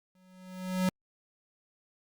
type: tone with exponential growth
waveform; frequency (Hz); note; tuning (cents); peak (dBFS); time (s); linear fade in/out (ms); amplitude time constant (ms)
square; 185; F#3; 0; -24; 0.15-0.89; 2; 160
effects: Opus 48 kbps